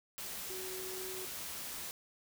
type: tone in noise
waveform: sine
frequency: 373.5 Hz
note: F#4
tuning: 16 cents sharp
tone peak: -44 dBFS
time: 0.5-1.25 s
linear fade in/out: 0 ms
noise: white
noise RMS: -43 dBFS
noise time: 0.18-1.91 s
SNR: -4 dB
effects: none